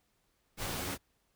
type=noise with comb filter; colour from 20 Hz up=pink; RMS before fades=-37 dBFS; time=0.57-0.98 s; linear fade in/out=50 ms; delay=11 ms; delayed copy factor=+0.5; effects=pink hiss -75 dBFS RMS until 1.35 s